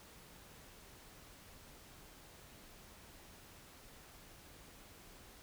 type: silence
effects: pink hiss -58 dBFS RMS until 5.42 s